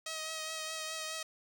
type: tone with vibrato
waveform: 5% pulse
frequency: 634 Hz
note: D#5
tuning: 32 cents sharp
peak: -26 dBFS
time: 0.06-1.23 s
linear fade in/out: 5 ms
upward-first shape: triangle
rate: 4.8 Hz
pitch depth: 26 cents each way
effects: none

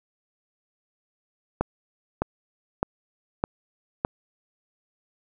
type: click train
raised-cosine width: 1 ms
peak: -8 dBFS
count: 5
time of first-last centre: 1.61-4.049 s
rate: 1.64 Hz
effects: none

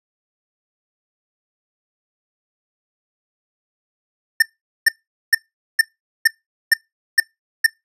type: tone bursts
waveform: square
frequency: 1800 Hz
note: A6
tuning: 39 cents sharp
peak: -9 dBFS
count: 8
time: 4.4-7.664 s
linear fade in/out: 5 ms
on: 23 ms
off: 440 ms
effects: noise-tail reverb RT60 0.2 s tail -24 dB re dry + resampled to 32000 Hz

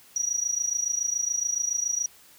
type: tone with amplitude modulation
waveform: sine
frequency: 5790 Hz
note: F#8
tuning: 38 cents flat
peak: -21 dBFS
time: 0.16-2.06 s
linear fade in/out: 2 ms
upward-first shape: sine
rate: 27.1 Hz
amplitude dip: 80%
effects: white hiss -54 dBFS RMS until 2.38 s

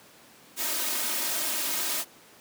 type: noise with comb filter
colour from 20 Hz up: white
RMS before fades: -29 dBFS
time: 0.56-2.05 s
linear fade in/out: 50 ms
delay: 3.2 ms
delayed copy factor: +0.8
effects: pink hiss -53 dBFS RMS until 2.4 s + high-pass 200 Hz 12 dB/octave

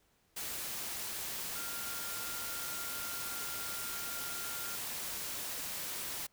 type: tone in noise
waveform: sine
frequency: 1396 Hz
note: F6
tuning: 1 cent flat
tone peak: -46 dBFS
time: 1.55-4.76 s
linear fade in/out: 10 ms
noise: white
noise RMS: -40 dBFS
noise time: 0.36-6.27 s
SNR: -9 dB
effects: pink hiss -72 dBFS RMS until 6.32 s

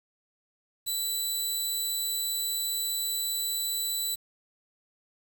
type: tone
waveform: 15% pulse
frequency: 3973 Hz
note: B7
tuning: 10 cents sharp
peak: -21 dBFS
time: 0.86-4.16 s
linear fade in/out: 20 ms
effects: 8-bit

